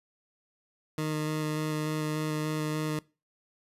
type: tone with vibrato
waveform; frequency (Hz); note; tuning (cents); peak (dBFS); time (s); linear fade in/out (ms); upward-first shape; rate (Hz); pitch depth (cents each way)
20% pulse; 154; D#3; -17; -24; 0.98-2.99; 2; square; 3.4; 9
effects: noise-tail reverb RT60 0.3 s tail -22 dB re dry + resampled to 32000 Hz